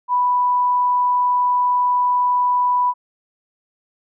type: tone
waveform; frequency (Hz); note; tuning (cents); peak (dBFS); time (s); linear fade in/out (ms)
sine; 987.8; B5; 0; -14; 0.08-2.94; 50
effects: none